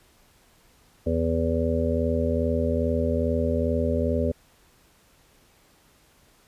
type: harmonic tone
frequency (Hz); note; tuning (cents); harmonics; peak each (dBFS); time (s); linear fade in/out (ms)
82.41; E2; 0; 1 / 2 / 3 / 5 / 6 / 7; -26 / -34 / -27 / -30 / -29 / -29; 1.06-4.32; 10
effects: pink hiss -59 dBFS RMS until 6.47 s + resampled to 32000 Hz